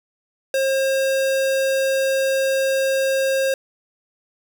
square tone, 536 Hz, C5, 42 cents sharp, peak -18 dBFS, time 0.54-3.54 s, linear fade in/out 2 ms, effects none

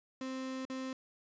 35% pulse tone with dropouts, 261.6 Hz, C4, in tune, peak -36 dBFS, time 0.21-0.93 s, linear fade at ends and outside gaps 2 ms, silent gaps 0.652-0.699 s, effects resampled to 16000 Hz

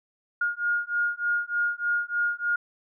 sine beating tone pair, 1423 / 1426.3 Hz, F6 / F6, +32 / +36 cents, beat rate 3.3 Hz, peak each -27 dBFS, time 0.41-2.56 s, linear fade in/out 5 ms, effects none

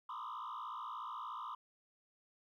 sine tone with frequency modulation, 1115 Hz, C#6, 10 cents sharp, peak -39 dBFS, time 0.09-1.55 s, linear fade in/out 5 ms, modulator 56.8 Hz, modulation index 2.7, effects tanh soft clip ceiling -41 dBFS + 13-bit

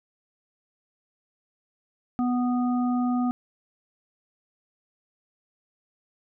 harmonic tone, 246.9 Hz, B3, in tune, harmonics 1 / 3 / 5, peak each -22 / -32 / -36 dBFS, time 2.19-3.31 s, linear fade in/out 0 ms, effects none

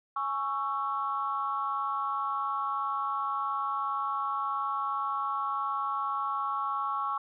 sine chord, C# minor, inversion second, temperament just, 831.5 / 1108.7 / 1330.5 Hz, G#5 / C#6 / E6, +2 / 0 / +16 cents, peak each -36 / -30 / -34 dBFS, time 0.16-7.18 s, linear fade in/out 5 ms, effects tanh soft clip ceiling -19 dBFS

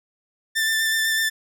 sawtooth tone with vibrato, 1777 Hz, A6, 17 cents sharp, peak -16 dBFS, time 0.55-1.3 s, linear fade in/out 20 ms, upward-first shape sine, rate 8 Hz, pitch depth 16 cents each way, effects none

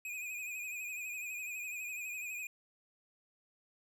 square tone with vibrato, 2482 Hz, D#7, 5 cents flat, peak -40 dBFS, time 0.05-2.47 s, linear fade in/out 2 ms, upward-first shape sine, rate 12 Hz, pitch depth 56 cents each way, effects none

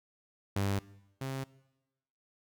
sawtooth tone pair in turn, 99.2 / 133.94 Hz, G2 / C3, +21 / +41 cents, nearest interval perfect fourth, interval 520 cents, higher second, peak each -25 / -31 dBFS, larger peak first, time 0.56-0.79 / 1.21-1.44 s, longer neither, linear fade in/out 5 ms, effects noise-tail reverb RT60 1.0 s tail -21 dB re dry

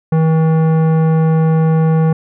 sine tone with tanh clipping, 160.2 Hz, E3, 49 cents flat, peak -11 dBFS, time 0.12-2.13 s, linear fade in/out 5 ms, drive 15 dB, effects none

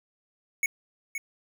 square tone with echo, 2217 Hz, C#7, in tune, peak -23 dBFS, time 0.63-0.66 s, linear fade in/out 2 ms, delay 520 ms, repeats 1, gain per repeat -8 dB, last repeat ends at 1.18 s, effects none

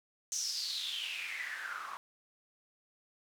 white noise with band-pass filter sweep, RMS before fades -39 dBFS, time 0.32-1.97 s, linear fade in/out 0 ms, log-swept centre 6300 to 1100 Hz, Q 7.9, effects none

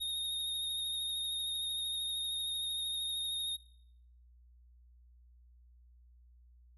square tone with vibrato, 3713 Hz, A#7, 8 cents flat, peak -35 dBFS, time 0-3.57 s, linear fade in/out 20 ms, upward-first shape triangle, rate 13 Hz, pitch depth 27 cents each way, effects noise-tail reverb RT60 0.8 s tail -23 dB re dry + added 60 Hz sine -58 dBFS peak until 6.77 s

